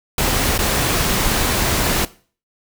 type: noise with dropouts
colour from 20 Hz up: pink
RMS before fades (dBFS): -18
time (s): 0.18-2.05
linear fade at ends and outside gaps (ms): 2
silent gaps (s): 0.579-0.589
effects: noise-tail reverb RT60 0.4 s tail -18 dB re dry